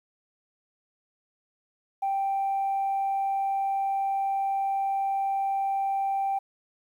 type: tone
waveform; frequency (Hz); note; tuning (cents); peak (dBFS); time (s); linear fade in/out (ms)
sine; 784; G5; 0; -23; 2.02-6.39; 10
effects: tanh soft clip ceiling -21 dBFS + 10-bit